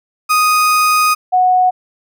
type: tone pair in turn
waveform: 35% pulse / sine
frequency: 1244.5 / 735.3 Hz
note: D#6 / F#5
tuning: 0 / -11 cents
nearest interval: major sixth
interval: 911 cents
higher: first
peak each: -8 dBFS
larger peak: neither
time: 0.29-1.15 / 1.32-1.71 s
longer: first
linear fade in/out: 20 ms
effects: none